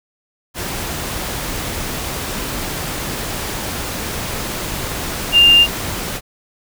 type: tone in noise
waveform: sine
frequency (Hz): 2800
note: F7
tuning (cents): +4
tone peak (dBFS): -6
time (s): 5.32-5.67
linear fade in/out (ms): 50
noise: pink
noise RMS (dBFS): -24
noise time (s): 0.54-6.21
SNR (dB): +15
effects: none